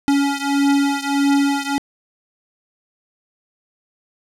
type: beating tone pair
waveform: square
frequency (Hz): 280 / 281.6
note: C#4 / C#4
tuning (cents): +18 / +27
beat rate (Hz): 1.6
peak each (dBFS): -18 / -20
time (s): 0.08-1.78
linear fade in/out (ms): 0
effects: low-pass 10000 Hz 12 dB/octave